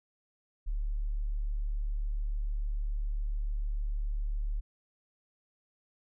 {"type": "tone", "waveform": "sine", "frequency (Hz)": 36.52, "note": "D1", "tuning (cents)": -9, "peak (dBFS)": -29, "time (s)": [0.66, 4.61], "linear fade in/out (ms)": 20, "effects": []}